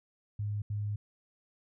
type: tone bursts at uneven times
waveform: sine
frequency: 103.83 Hz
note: G#2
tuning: in tune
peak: -31 dBFS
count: 2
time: 0.39-0.62 / 0.7-0.96 s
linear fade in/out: 5 ms
effects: none